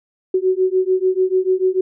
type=beating tone pair; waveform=sine; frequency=370 / 376.8 Hz; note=F#4 / F#4; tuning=0 / +32 cents; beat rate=6.8 Hz; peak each=-17 dBFS; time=0.34-1.81 s; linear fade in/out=5 ms; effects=none